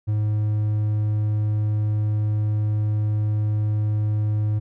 triangle tone, 106.1 Hz, G#2, 38 cents sharp, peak -17 dBFS, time 0.07-4.6 s, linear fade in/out 20 ms, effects none

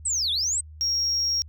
sine linear two-way sweep, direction down then up, 8340 to 3290 to 8340 Hz, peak -21 dBFS, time 0.05-0.61 s, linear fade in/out 10 ms, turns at 0.31 s
sine tone, 5588 Hz, F8, in tune, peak -20 dBFS, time 0.81-1.42 s, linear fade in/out 0 ms
effects tanh soft clip ceiling -19 dBFS + added 77 Hz sine -41 dBFS peak until 1.48 s

